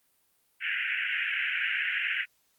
pink band-pass noise, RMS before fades -30 dBFS, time 0.6-2.26 s, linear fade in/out 50 ms, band 1500 to 2900 Hz, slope 96 dB/octave, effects white hiss -70 dBFS RMS until 2.58 s + Opus 32 kbps

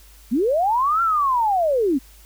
sine linear two-way sweep, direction up then down, 205.6 to 1384 to 243.6 Hz, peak -16 dBFS, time 0.31-1.99 s, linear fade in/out 20 ms, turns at 1.02 s, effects added 51 Hz sine -46 dBFS peak until 2.25 s + white hiss -51 dBFS RMS until 2.25 s

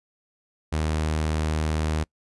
sawtooth tone, 77.78 Hz, D#2, in tune, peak -19 dBFS, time 0.72-2.04 s, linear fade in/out 10 ms, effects noise-tail reverb RT60 0.1 s tail -25 dB re dry + resampled to 24000 Hz

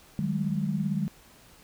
sine tone cluster, 154.1 / 189.7 / 207.5 Hz, D#3 / F#3 / G#3, -16 / +43 / -1 cents, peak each -30 dBFS, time 0.19-1.08 s, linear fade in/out 0 ms, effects pink hiss -55 dBFS RMS until 1.63 s

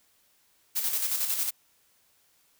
blue noise with tremolo, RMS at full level -27 dBFS, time 0.75-1.51 s, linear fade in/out 20 ms, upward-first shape square, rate 11 Hz, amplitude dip 45%, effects white hiss -66 dBFS RMS until 2.59 s

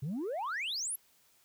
sine exponential sweep, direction up, 125.4 to 11910 Hz, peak -31 dBFS, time 0.02-0.96 s, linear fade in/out 10 ms, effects tanh soft clip ceiling -32 dBFS + white hiss -67 dBFS RMS until 1.44 s

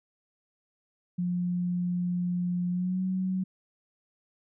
sine tone with pitch glide, 177.5 to 186.76 Hz, F3 to F#3, +28 to +16 cents, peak -26 dBFS, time 1.18-3.44 s, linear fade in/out 10 ms, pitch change +88 cents, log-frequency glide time 2.7-3.02 s, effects none

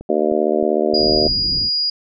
click train, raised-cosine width 2 ms, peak -19 dBFS, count 4, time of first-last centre 0.01-0.936 s, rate 3.24 Hz
harmonic tone, 76.5 Hz, D#2, 29 cents flat, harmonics 3 / 4 / 5 / 6 / 7 / 8 / 9, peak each -24 / -23 / -19 / -23 / -24 / -21 / -25 dBFS, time 0.09-1.28 s, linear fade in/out 5 ms
sine tone, 4876 Hz, D#8, 36 cents flat, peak -16 dBFS, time 0.94-1.9 s, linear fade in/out 5 ms
pink low-pass noise, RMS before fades -28 dBFS, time 0.98-1.7 s, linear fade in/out 50 ms, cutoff 330 Hz, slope 24 dB/octave
effects none

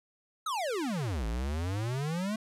square exponential two-way sweep, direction down then up, 1342 to 53.1 to 222.6 Hz, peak -31 dBFS, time 0.46-2.36 s, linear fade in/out 5 ms, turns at 1.26 s, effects low-pass 11000 Hz 12 dB/octave

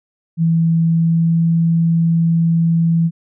sine tone with pitch glide, 164.81 to 166.05 Hz, E3 to E3, 0 to +13 cents, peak -11 dBFS, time 0.37-3.11 s, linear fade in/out 50 ms, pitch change +13 cents, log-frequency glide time 0.83-1.44 s, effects none

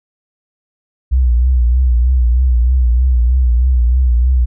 sine tone with vibrato, 61.74 Hz, B1, in tune, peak -8 dBFS, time 1.11-4.46 s, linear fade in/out 20 ms, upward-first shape triangle, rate 3.2 Hz, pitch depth 100 cents each way, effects none

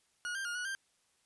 40% pulse tone with pitch steps, 1447 / 1583 / 1424 / 1464 / 1581 Hz, F#6 / G6 / F6 / F#6 / G6, -39 / +17 / +33 / -19 / +14 cents, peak -35 dBFS, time 0.25-0.75 s, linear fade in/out 0 ms, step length 100 ms, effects white hiss -73 dBFS RMS until 1.25 s + resampled to 24000 Hz

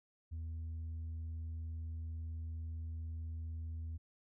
sine tone, 81.1 Hz, E2, 28 cents flat, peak -37 dBFS, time 0.31-3.98 s, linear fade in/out 20 ms, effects tanh soft clip ceiling -39 dBFS

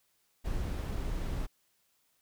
brown noise, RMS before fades -34 dBFS, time 0.44-1.47 s, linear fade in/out 20 ms, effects white hiss -73 dBFS RMS until 2.21 s

